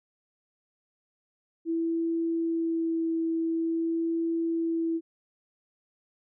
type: tone with vibrato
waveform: sine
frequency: 329.6 Hz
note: E4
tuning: in tune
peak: -25 dBFS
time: 1.65-5.01 s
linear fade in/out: 50 ms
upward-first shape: sine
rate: 0.47 Hz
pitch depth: 10 cents each way
effects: none